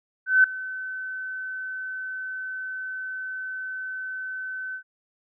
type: tone with ADSR envelope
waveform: sine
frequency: 1522 Hz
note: F#6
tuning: 48 cents sharp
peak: -11 dBFS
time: 0.26-4.83 s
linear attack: 180 ms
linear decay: 3 ms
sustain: -19 dB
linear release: 85 ms
effects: none